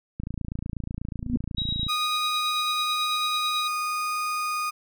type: click train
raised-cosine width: 5 ms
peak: -19 dBFS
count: 48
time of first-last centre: 0.2-1.867 s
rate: 28.2 Hz
type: tone with exponential growth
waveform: sine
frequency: 243.9 Hz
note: B3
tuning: 21 cents flat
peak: -17 dBFS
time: 1.2-1.36 s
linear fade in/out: 2 ms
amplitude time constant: 34 ms
type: tone with tremolo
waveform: sine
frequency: 3829 Hz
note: A#7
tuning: 46 cents sharp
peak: -25 dBFS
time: 1.57-3.68 s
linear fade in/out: 10 ms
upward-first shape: sine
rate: 9.1 Hz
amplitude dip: 45%
type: tone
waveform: 35% pulse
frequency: 1233 Hz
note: D#6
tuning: 16 cents flat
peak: -24 dBFS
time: 1.88-4.71 s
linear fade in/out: 20 ms
effects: none